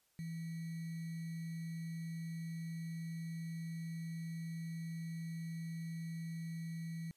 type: tone with sample-and-hold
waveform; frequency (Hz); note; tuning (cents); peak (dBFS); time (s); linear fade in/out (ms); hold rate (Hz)
sine; 164.81; E3; 0; -40; 0.19-7.11; 0; 2100
effects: white hiss -75 dBFS RMS until 7.16 s + resampled to 32000 Hz